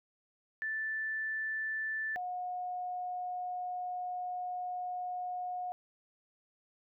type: tone pair in turn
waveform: sine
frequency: 1760 / 723.9 Hz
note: A6 / F#5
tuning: 0 / -38 cents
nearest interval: octave + minor third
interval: 1538 cents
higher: first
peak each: -33 / -35 dBFS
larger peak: first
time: 0.62-2.16 / 2.16-5.72 s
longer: second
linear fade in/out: 0 ms
effects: none